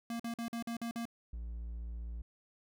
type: tone bursts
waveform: square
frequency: 232.7 Hz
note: A#3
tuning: 3 cents flat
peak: -37 dBFS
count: 7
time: 0.1-1.054 s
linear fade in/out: 2 ms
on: 96 ms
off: 47 ms
type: tone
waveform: triangle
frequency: 57.6 Hz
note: A#1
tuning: 20 cents flat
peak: -37 dBFS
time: 1.33-2.22 s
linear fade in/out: 5 ms
effects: none